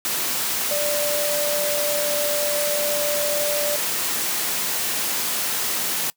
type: tone in noise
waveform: sine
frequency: 587.3 Hz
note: D5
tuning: in tune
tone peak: -23 dBFS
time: 0.71-3.76 s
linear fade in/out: 0 ms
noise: white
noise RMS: -24 dBFS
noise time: 0.05-6.1 s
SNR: -2 dB
effects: noise-tail reverb RT60 0.1 s tail -23 dB re dry + high-pass 150 Hz 12 dB/octave